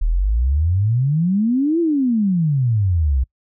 sine exponential two-way sweep, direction up then down, 36.71 to 346 to 61.1 Hz, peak -14 dBFS, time 0.01-3.24 s, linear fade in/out 10 ms, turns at 1.8 s, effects noise-tail reverb RT60 0.1 s tail -26 dB re dry

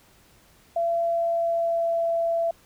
sine tone with pitch glide, 677 to 670.4 Hz, E5 to E5, +46 to +29 cents, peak -21 dBFS, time 0.76-2.51 s, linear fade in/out 5 ms, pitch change -17 cents, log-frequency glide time 0.98-2.05 s, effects pink hiss -57 dBFS RMS until 2.65 s

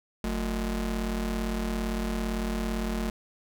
35% pulse ring-modulated tone, 136.1 Hz, C#3, 31 cents flat, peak -23 dBFS, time 0.24-3.1 s, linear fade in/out 2 ms, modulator 86.9 Hz, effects none

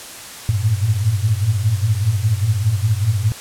sine tone cluster, 96.9 / 108.8 / 113.8 Hz, G2 / A2 / A#2, -20 / -19 / -41 cents, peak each -19 dBFS, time 0.49-3.32 s, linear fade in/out 0 ms, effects white hiss -34 dBFS RMS until 3.4 s + low-pass 11000 Hz 12 dB/octave

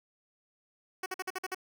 10% pulse tone bursts, 373.5 Hz, F#4, 16 cents sharp, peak -25 dBFS, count 7, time 1.03-1.547 s, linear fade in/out 5 ms, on 31 ms, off 50 ms, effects none

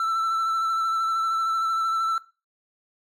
triangle tone with vibrato, 1331 Hz, E6, 16 cents sharp, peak -20 dBFS, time 0-2.18 s, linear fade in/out 2 ms, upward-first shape sine, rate 13 Hz, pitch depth 20 cents each way, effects noise-tail reverb RT60 0.3 s tail -18 dB re dry + AAC 64 kbps

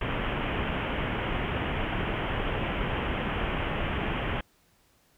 pink low-pass noise, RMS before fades -30 dBFS, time 0.01-4.41 s, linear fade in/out 5 ms, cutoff 3200 Hz, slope 96 dB/octave, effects pink hiss -65 dBFS RMS until 5.17 s

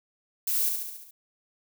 violet noise with echo, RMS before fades -27 dBFS, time 0.47-0.69 s, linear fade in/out 5 ms, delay 70 ms, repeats 6, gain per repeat -4 dB, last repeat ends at 1.11 s, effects none

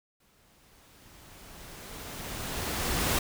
pink noise with exponential growth, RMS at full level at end -26 dBFS, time 0.2-3.19 s, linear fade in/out 5 ms, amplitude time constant 650 ms, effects none

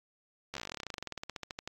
slowing click train, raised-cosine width 0.2 ms, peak -21 dBFS, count 30, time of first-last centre 0.54-1.676 s, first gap 13 ms, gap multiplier 1.07, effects AAC 48 kbps

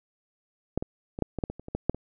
clicks, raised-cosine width 2 ms, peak -12 / -18 / -21 / -10 / -18 / -13 / -21 / -28 / -26 / -15 / -8 / -24 dBFS, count 12, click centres 0.776 / 0.825 / 1.189 / 1.223 / 1.387 / 1.438 / 1.5 / 1.596 / 1.684 / 1.75 / 1.896 / 1.946 s, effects none

